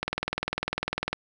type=click train; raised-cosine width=0.3 ms; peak=-11 dBFS; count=23; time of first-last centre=0.03-1.13 s; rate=20 Hz; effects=none